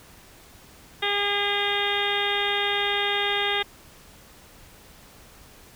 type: harmonic tone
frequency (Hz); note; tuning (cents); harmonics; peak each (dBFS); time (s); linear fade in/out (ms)
406.1; G#4; -39; 1 / 2 / 3 / 4 / 5 / 6 / 7 / 8 / 9; -30 / -30 / -34 / -31 / -29 / -35 / -34 / -30 / -30; 1.02-3.63; 10
effects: pink hiss -50 dBFS RMS until 5.75 s